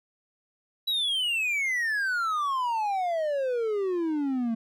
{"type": "exponential sweep", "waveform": "triangle", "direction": "down", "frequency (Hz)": [3951, 222], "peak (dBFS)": -23, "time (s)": [0.87, 4.55], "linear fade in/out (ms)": 10, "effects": []}